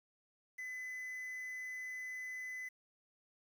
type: tone with quantisation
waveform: triangle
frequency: 2014 Hz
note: B6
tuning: 33 cents sharp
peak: -40 dBFS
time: 0.58-2.69 s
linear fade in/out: 10 ms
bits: 10
effects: none